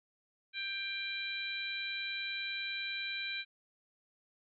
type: harmonic tone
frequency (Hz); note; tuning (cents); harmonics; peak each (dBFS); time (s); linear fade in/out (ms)
790; G5; +13; 2 / 3 / 4 / 5; -43 / -39 / -46 / -41; 0.53-3.45; 50
effects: none